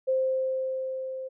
sine tone with level ramp, 523.3 Hz, C5, in tune, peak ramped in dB -21 to -33 dBFS, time 0.07-1.29 s, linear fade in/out 20 ms, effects none

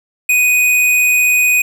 square tone, 2489 Hz, D#7, in tune, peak -10 dBFS, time 0.29-1.62 s, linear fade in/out 5 ms, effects none

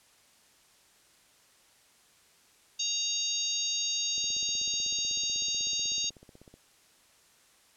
harmonic tone, 932.3 Hz, A#5, in tune, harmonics 3 / 4 / 5 / 6 / 7, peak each -38 / -33 / -35 / -42 / -32 dBFS, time 2.79-6.1 s, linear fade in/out 10 ms
click train, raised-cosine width 2 ms, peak -38 dBFS, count 39, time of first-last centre 4.18-6.54 s, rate 16.1 Hz
effects white hiss -62 dBFS RMS until 7.76 s + low-pass 10000 Hz 12 dB/octave

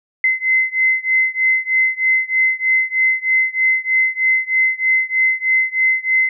sine beating tone pair, 2054 / 2057.2 Hz, C7 / C7, -33 / -30 cents, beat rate 3.2 Hz, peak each -16 / -17 dBFS, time 0.24-6.29 s, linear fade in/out 2 ms, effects none

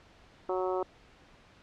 harmonic tone, 185 Hz, F#3, in tune, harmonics 2 / 3 / 4 / 5 / 6 / 7, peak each -31 / -35 / -37 / -39 / -41 / -42 dBFS, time 0.49-0.83 s, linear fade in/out 2 ms, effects pink hiss -58 dBFS RMS until 1.62 s + low-pass 4000 Hz 12 dB/octave

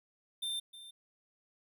square tone with echo, 3587 Hz, A7, 33 cents sharp, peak -35 dBFS, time 0.42-0.6 s, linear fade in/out 10 ms, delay 310 ms, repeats 1, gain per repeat -14 dB, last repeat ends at 0.91 s, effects none

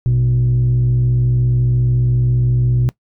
sine tone pair together, 56.85 / 122.5 Hz, A#1 / B2, -43 / -14 cents, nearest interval octave + minor second, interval 1329 cents, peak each -19 / -10 dBFS, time 0.06-2.89 s, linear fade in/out 0 ms, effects noise-tail reverb RT60 0.1 s tail -22 dB re dry + tanh soft clip ceiling -9 dBFS

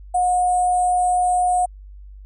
sine tone with sample-and-hold, 722 Hz, F#5, 43 cents flat, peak -15 dBFS, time 0.14-1.66 s, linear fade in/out 10 ms, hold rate 8820 Hz, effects added 49 Hz sine -37 dBFS peak until 2.25 s + resampled to 32000 Hz

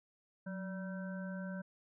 harmonic tone with a mistuned harmonic, 193 Hz, G3, 27 cents flat, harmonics 1 / 3 / 5 / 7 / 8, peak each -40 / -48 / -57 / -60 / -50 dBFS, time 0.46-1.62 s, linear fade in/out 10 ms, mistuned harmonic 1, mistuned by -80 cents, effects none

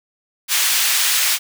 pink high-pass noise, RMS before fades -17 dBFS, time 0.48-1.39 s, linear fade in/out 50 ms, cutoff 2200 Hz, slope 12 dB/octave, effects none

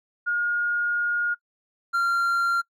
sine / triangle tone pair in turn, 1428 / 1382.5 Hz, F6 / F6, +38 / -18 cents, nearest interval minor second, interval 56 cents, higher first, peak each -21 / -18 dBFS, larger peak second, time 0.26-1.35 / 1.93-2.62 s, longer first, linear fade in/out 20 ms, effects noise-tail reverb RT60 0.1 s tail -25 dB re dry

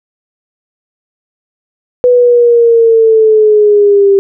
sine linear sweep, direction down, 496.5 to 392 Hz, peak -3 dBFS, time 2.04-4.19 s, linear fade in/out 0 ms, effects none

